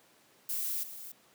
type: noise with level steps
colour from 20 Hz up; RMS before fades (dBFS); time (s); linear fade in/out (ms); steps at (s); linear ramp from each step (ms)
violet; -34 / -45; 0.49-1.12; 5; 0.83; 5
effects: pink hiss -63 dBFS RMS until 1.34 s + high-pass 200 Hz 12 dB/octave